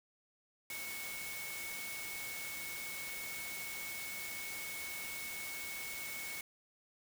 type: tone in noise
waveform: sine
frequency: 2210 Hz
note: C#7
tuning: 6 cents flat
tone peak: -44 dBFS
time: 0.7-6.41 s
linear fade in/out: 2 ms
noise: white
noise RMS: -45 dBFS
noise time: 0.7-6.41 s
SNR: -2 dB
effects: none